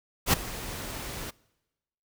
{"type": "noise with ADSR envelope", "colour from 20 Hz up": "pink", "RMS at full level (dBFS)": -19, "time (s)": [0.26, 1.31], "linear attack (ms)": 72, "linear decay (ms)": 11, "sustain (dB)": -18, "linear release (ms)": 14, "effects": ["noise-tail reverb RT60 1.0 s tail -24 dB re dry"]}